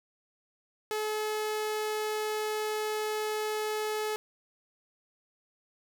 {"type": "tone", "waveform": "sawtooth", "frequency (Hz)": 428.4, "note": "A4", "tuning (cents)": -46, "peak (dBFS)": -26, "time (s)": [0.91, 4.16], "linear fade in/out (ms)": 0, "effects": []}